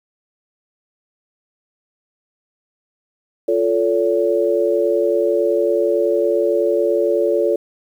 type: chord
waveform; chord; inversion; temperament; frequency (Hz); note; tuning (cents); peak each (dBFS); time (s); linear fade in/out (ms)
sine; F augmented; none; equal with one note detuned; 349.2 / 440 / 567.3; F4 / A4 / C#5; 0 / 0 / +40; -19 / -18 / -18; 3.48-7.56; 5
effects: 8-bit